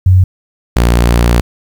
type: tone pair in turn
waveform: sine / sawtooth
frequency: 92.5 / 58.91 Hz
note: F#2 / A#1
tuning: 0 / +19 cents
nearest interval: minor sixth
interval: 781 cents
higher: first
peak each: -3 dBFS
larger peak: neither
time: 0.06-0.24 / 0.76-1.41 s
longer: second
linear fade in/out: 5 ms
effects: 7-bit